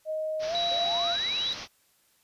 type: tone with pitch glide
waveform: sine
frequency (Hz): 625 to 689.5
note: D#5 to F5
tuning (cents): +8 to -22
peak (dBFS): -28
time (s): 0.05-1.17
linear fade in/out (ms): 50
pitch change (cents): +170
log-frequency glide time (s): 0.47-0.54
type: low-pass noise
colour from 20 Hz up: white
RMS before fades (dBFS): -40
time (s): 0.39-1.68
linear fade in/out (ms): 50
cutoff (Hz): 6000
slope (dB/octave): 96
type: tone with vibrato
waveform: sine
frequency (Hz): 3900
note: B7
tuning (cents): -23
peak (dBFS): -27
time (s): 0.55-1.53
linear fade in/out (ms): 0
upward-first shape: sine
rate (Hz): 9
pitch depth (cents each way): 8
type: exponential sweep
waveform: sine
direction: up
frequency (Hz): 517 to 4186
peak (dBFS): -37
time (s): 0.71-1.55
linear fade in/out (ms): 5
effects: white hiss -66 dBFS RMS until 2.23 s + resampled to 32000 Hz

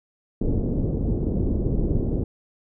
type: low-pass noise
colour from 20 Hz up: pink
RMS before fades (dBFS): -23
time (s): 0.41-2.24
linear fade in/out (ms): 5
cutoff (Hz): 420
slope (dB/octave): 24
effects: none

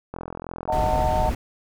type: click train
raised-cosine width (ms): 1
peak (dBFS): -18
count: 38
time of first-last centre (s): 0.14-1.004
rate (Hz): 42.8
type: chord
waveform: sine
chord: D# diminished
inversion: none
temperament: equal with one note detuned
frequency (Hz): 622.3 / 740 / 897.5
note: D#5 / F#5 / A5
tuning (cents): 0 / 0 / +34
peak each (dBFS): -25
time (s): 0.68-1.3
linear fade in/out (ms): 10
type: noise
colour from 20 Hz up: brown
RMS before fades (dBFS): -25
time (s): 0.72-1.35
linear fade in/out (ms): 5
effects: none

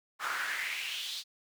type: noise with high-pass filter sweep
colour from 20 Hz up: brown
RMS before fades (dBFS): -36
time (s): 0.19-1.24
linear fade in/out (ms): 50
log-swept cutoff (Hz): 1200 to 4200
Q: 4.2
effects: none

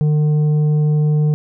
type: tone with tanh clipping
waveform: sine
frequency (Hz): 151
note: D3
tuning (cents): +48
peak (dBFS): -13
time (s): 0.01-1.34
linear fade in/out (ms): 0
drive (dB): 6
effects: none

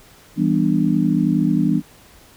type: chord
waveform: sine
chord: E minor seventh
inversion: none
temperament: just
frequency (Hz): 164.81 / 197.78 / 247.2 / 296.7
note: E3 / G3 / B3 / D4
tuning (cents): 0 / +16 / +2 / +18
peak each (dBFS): -20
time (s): 0.36-1.82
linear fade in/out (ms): 50
effects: pink hiss -48 dBFS RMS until 2.36 s

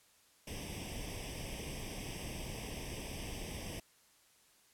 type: noise with comb filter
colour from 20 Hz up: pink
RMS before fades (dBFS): -43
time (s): 0.47-3.8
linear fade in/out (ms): 5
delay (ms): 0.36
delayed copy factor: +0.9
effects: white hiss -67 dBFS RMS until 4.73 s + low-pass 12000 Hz 12 dB/octave

